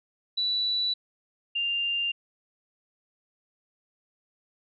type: tone pair in turn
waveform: sine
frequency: 3951 / 2794 Hz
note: B7 / F7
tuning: 0 / 0 cents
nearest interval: tritone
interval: 600 cents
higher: first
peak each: -24 / -25 dBFS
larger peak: first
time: 0.37-0.94 / 1.55-2.12 s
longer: neither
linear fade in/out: 10 ms
effects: none